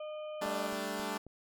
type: harmonic tone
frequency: 611 Hz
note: D#5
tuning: 32 cents flat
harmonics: 1 / 2 / 4 / 5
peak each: -39 / -51 / -57 / -57 dBFS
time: 0-0.68 s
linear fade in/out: 5 ms
type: chord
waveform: 10% pulse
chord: G suspended second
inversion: none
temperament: equal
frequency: 196 / 220 / 293.7 Hz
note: G3 / A3 / D4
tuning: 0 / 0 / 0 cents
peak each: -31 dBFS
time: 0.41-1.18 s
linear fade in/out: 10 ms
type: click train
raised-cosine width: 2 ms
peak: -38 dBFS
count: 4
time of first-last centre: 0.46-1.266 s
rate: 3.72 Hz
effects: none